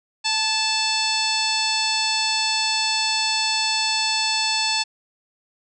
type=harmonic tone with a mistuned harmonic; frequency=880 Hz; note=A5; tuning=in tune; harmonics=1 / 2 / 3 / 4 / 5 / 6 / 7 / 8 / 9; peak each=-27 / -33 / -26 / -28 / -24 / -28 / -36 / -36 / -32 dBFS; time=0.24-4.84 s; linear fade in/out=20 ms; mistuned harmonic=2; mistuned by=-31 cents; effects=none